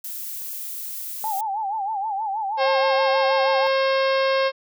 violet noise, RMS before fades -32 dBFS, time 0.04-1.41 s, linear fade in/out 5 ms
sine tone with vibrato, 830.6 Hz, G#5, in tune, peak -23 dBFS, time 1.24-3.67 s, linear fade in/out 0 ms, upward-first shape sine, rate 6.3 Hz, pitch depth 130 cents each way
harmonic tone, 536 Hz, C5, 42 cents sharp, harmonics 1 / 2 / 3 / 4 / 5 / 6 / 7 / 8 / 9 / 10, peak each -19 / -25 / -29 / -31 / -33 / -35 / -36 / -37 / -38 / -39 dBFS, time 2.57-4.52 s, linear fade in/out 50 ms
effects none

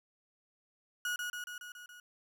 35% pulse tone with echo, 1454 Hz, F#6, 31 cents flat, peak -31 dBFS, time 1.05-1.16 s, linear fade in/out 2 ms, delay 140 ms, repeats 6, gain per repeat -3 dB, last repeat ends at 2 s, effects none

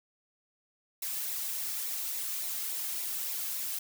blue noise with flanger, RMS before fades -35 dBFS, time 1.02-3.79 s, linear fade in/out 5 ms, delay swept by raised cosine 0.63 to 2.13 ms, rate 3.5 Hz, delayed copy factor -0.5, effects none

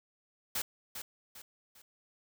white noise with echo, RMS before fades -34 dBFS, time 0.55-0.62 s, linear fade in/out 5 ms, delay 400 ms, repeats 3, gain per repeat -8 dB, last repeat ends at 1.82 s, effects none

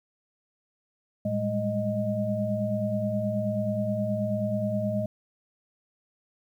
sine tone cluster, 112.3 / 198.5 / 207.9 / 621 Hz, A2 / G3 / G#3 / D#5, +36 / +22 / +2 / -3 cents, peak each -31 / -34 / -30 / -29 dBFS, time 1.25-5.06 s, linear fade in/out 5 ms, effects 10-bit

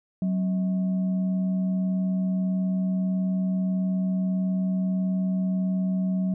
sine tone with frequency modulation, 187.3 Hz, F#3, 21 cents sharp, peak -22 dBFS, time 0.22-6.34 s, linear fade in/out 2 ms, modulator 453 Hz, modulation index 0.25, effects none

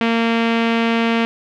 sawtooth tone with low-pass filter, 229.7 Hz, A#3, 25 cents flat, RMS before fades -17 dBFS, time 0.01-1.25 s, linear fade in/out 0 ms, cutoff 2800 Hz, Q 2.1, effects none

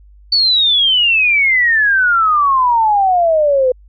sine exponential sweep, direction down, 4541 to 498.2 Hz, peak -9 dBFS, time 0.32-3.72 s, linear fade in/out 5 ms, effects added 50 Hz sine -40 dBFS peak until 3.88 s

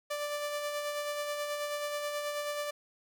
sawtooth tone with tremolo, 587.3 Hz, D5, in tune, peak -28 dBFS, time 0.1-2.71 s, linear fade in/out 10 ms, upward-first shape sine, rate 9.3 Hz, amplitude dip 35%, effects none

